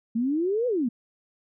sine exponential two-way sweep, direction up then down, 220.2 to 511 to 220.2 Hz, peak -22 dBFS, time 0.15-0.89 s, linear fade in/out 10 ms, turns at 0.67 s, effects none

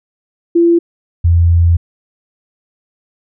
sine tone pair in turn, 340 / 85 Hz, F4 / F2, -46 / -46 cents, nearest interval 2 octaves, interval 2400 cents, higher first, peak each -6 dBFS, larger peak neither, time 0.55-0.79 / 1.24-1.77 s, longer second, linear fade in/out 10 ms, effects none

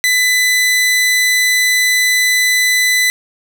sawtooth tone, 2000 Hz, B6, 21 cents sharp, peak -7 dBFS, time 0.04-3.1 s, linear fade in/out 0 ms, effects none

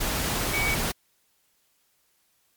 sine tone in noise, 2258 Hz, C#7, 31 cents sharp, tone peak -25 dBFS, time 0.53-0.75 s, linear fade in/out 10 ms, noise pink, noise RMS -27 dBFS, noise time 0-0.92 s, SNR -1 dB, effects white hiss -68 dBFS RMS until 2.56 s + MP3 96 kbps

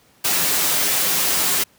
white noise with comb filter, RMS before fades -19 dBFS, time 0.24-1.64 s, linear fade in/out 10 ms, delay 8.7 ms, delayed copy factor -0.55, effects pink hiss -55 dBFS RMS until 1.78 s + high-pass 100 Hz 12 dB/octave

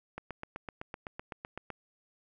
click train, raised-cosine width 0.5 ms, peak -24 dBFS, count 13, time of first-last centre 0.18-1.703 s, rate 7.88 Hz, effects none

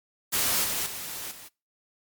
white noise with level steps, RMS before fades -25 / -29 / -36 / -45 dBFS, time 0.32-1.49 s, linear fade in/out 20 ms, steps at 0.64 / 0.86 / 1.31 s, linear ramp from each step 5 ms, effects noise-tail reverb RT60 0.3 s tail -25 dB re dry + MP3 96 kbps

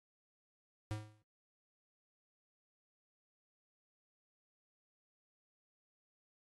square tone with exponential decay, 106.9 Hz, A2, 49 cents flat, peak -35 dBFS, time 0.91-1.22 s, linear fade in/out 0 ms, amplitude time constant 67 ms, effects AAC 32 kbps

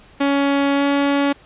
sawtooth tone with pitch glide, 280 to 282.1 Hz, C#4 to C#4, +18 to +30 cents, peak -11 dBFS, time 0.2-1.33 s, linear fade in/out 10 ms, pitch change +12 cents, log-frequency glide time 0.75-0.83 s, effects pink hiss -48 dBFS RMS until 1.45 s + resampled to 8000 Hz

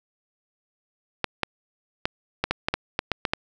clicks, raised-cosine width 0.3 ms, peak -6 dBFS, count 11, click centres 1.243 / 1.433 / 2.055 / 2.44 / 2.51 / 2.685 / 2.74 / 2.991 / 3.117 / 3.252 / 3.335 s, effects none

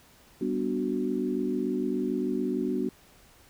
sine chord, G major seventh, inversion none, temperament equal, 196 / 246.9 / 293.7 / 370 Hz, G3 / B3 / D4 / F#4, 0 / 0 / 0 / 0 cents, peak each -34 / -30 / -32 / -31 dBFS, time 0.41-2.89 s, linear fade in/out 5 ms, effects pink hiss -57 dBFS RMS until 3.49 s

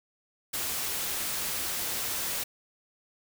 white noise, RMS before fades -32 dBFS, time 0.53-2.44 s, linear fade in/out 10 ms, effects none

